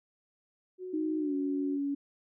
sine tone, 368.2 Hz, F#4, 8 cents flat, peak -37 dBFS, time 0.78-1.79 s, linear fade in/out 50 ms
sine tone with pitch glide, 311.1 to 282 Hz, D#4 to C#4, 0 to +30 cents, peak -29 dBFS, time 0.93-1.95 s, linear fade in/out 10 ms, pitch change -170 cents, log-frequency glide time 1.18-1.34 s
effects none

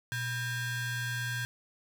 45% pulse ring-modulated tone, 855 Hz, A5, 50 cents flat, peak -29 dBFS, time 0.12-1.45 s, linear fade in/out 0 ms, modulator 734 Hz, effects none

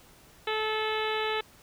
harmonic tone, 434.4 Hz, A4, 22 cents flat, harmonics 1 / 2 / 3 / 4 / 5 / 6 / 7 / 8 / 9, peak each -31 / -34 / -36 / -37 / -38 / -39 / -39 / -40 / -41 dBFS, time 0.47-1.41 s, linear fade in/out 5 ms, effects pink hiss -56 dBFS RMS until 1.62 s

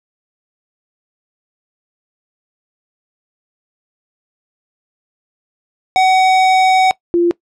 square / sine tone pair in turn, 752 / 345.4 Hz, F#5 / F4, +28 / -19 cents, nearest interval octave + minor second, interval 1347 cents, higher first, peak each -9 dBFS, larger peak neither, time 5.96-6.91 / 7.14-7.31 s, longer first, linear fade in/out 0 ms, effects noise-tail reverb RT60 0.1 s tail -20 dB re dry + low-pass 5000 Hz 12 dB/octave

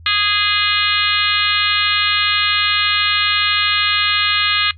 harmonic tone with a mistuned harmonic, 413.9 Hz, G#4, 6 cents flat, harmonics 3 / 4 / 5 / 6 / 7 / 8 / 9 / 10, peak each -22 / -22 / -22 / -22 / -22 / -22 / -22 / -22 dBFS, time 0.06-4.71 s, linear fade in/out 2 ms, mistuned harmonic 9, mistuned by -36 cents, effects noise-tail reverb RT60 0.1 s tail -18 dB re dry + added 83 Hz sine -37 dBFS peak until 4.77 s

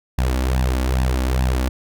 sawtooth tone with flanger, 63.9 Hz, C2, 40 cents flat, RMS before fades -19 dBFS, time 0.18-1.69 s, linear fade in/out 5 ms, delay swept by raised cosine 1.1 to 3.6 ms, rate 2.4 Hz, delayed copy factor +0.7, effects none

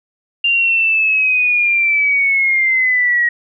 sine linear sweep, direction down, 2794 to 1893 Hz, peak -11 dBFS, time 0.44-3.29 s, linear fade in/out 5 ms, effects none

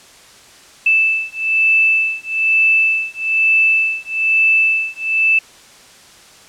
sine beating tone pair, 2637 / 2638.1 Hz, E7 / E7, 0 / +1 cents, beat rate 1.1 Hz, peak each -15 dBFS, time 0.86-5.39 s, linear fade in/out 5 ms, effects white hiss -43 dBFS RMS until 6.48 s + low-pass 8000 Hz 12 dB/octave

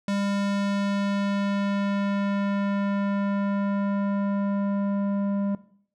square tone with low-pass filter sweep, 200 Hz, G3, 35 cents sharp, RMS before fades -26 dBFS, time 0.08-5.55 s, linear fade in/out 2 ms, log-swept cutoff 6900 to 680 Hz, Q 0.76, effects noise-tail reverb RT60 0.6 s tail -17 dB re dry

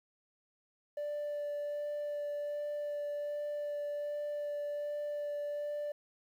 triangle tone with vibrato, 586 Hz, D5, 4 cents flat, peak -32 dBFS, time 0.97-5.92 s, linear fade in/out 5 ms, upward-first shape sine, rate 1.3 Hz, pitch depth 8 cents each way, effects tanh soft clip ceiling -30 dBFS + 11-bit

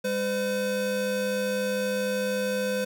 square tone pair together, 200.7 / 509 Hz, G3 / C5, +41 / -48 cents, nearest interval octave + major third, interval 1611 cents, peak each -32 / -27 dBFS, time 0.04-2.85 s, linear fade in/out 10 ms, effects none

